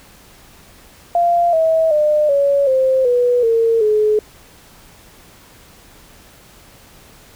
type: tone with pitch steps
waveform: sine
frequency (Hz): 692 / 645.7 / 602.4 / 562.1 / 524.4 / 489.3 / 456.5 / 426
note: F5 / E5 / D5 / C#5 / C5 / B4 / A#4 / G#4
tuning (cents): -16 / -36 / +44 / +24 / +4 / -16 / -36 / +44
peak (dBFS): -11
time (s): 1.15-4.19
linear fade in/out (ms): 2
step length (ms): 380
effects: pink hiss -45 dBFS RMS until 7.35 s